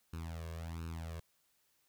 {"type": "tone with flanger", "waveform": "sawtooth", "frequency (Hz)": 82.41, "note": "E2", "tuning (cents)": 0, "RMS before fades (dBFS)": -43, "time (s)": [0.13, 1.2], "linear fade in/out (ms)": 5, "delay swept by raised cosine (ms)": [0.74, 1.84], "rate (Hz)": 1.4, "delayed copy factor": 0.9, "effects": ["white hiss -75 dBFS RMS until 1.88 s"]}